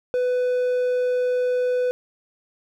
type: tone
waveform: triangle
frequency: 498.5 Hz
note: B4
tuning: 16 cents sharp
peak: -17 dBFS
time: 0.14-1.91 s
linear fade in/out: 0 ms
effects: none